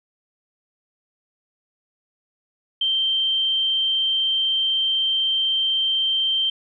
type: tone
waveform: sine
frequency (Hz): 3136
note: G7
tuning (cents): 0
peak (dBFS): -18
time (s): 2.81-6.5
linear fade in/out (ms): 5
effects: none